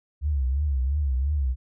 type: tone with vibrato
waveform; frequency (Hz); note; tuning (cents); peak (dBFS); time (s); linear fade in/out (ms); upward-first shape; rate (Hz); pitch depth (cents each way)
sine; 69; C#2; -7; -21; 0.21-1.56; 50; triangle; 2.9; 180
effects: none